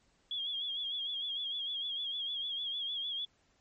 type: tone with vibrato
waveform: sine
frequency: 3322 Hz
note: G#7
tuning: in tune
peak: -34 dBFS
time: 0.31-3.25 s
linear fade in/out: 2 ms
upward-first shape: sine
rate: 6.6 Hz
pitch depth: 68 cents each way
effects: pink hiss -71 dBFS RMS until 3.6 s + MP3 32 kbps